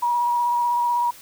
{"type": "tone with vibrato", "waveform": "sine", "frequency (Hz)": 960, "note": "B5", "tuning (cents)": -49, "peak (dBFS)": -18, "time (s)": [0.02, 1.11], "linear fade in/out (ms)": 10, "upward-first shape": "square", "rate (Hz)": 16, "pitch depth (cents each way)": 14, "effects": ["white hiss -45 dBFS RMS until 1.21 s"]}